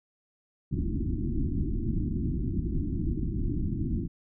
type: low-pass noise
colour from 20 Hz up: pink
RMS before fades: -29 dBFS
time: 0.71-4.08 s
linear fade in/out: 20 ms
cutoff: 350 Hz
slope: 96 dB/octave
effects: none